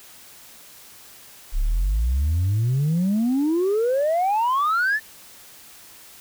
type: exponential sweep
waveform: sine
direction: up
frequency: 31.87 to 1800 Hz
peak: -16 dBFS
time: 1.52-5 s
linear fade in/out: 50 ms
effects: tanh soft clip ceiling -16 dBFS + white hiss -46 dBFS RMS until 6.2 s